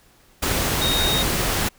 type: tone in noise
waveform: sine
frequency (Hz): 3729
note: A#7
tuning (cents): 0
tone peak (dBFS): -21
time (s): 0.81-1.23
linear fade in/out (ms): 10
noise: pink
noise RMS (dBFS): -22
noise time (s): 0.42-1.69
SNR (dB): -2
effects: pink hiss -55 dBFS RMS until 1.78 s